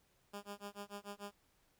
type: tone with tremolo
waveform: 10% pulse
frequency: 203 Hz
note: G#3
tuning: 39 cents flat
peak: -35 dBFS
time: 0.33-1.32 s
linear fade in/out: 10 ms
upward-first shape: sine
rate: 6.8 Hz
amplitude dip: 100%
effects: pink hiss -74 dBFS RMS until 1.79 s